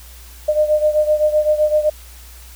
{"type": "beating tone pair", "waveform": "sine", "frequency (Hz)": [605, 612.8], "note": ["D#5", "D#5"], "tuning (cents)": [-49, -27], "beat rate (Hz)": 7.8, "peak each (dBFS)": [-14, -18], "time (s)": [0.48, 1.9], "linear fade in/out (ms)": 10, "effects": ["added 60 Hz sine -38 dBFS peak until 2.55 s", "white hiss -43 dBFS RMS until 2.55 s"]}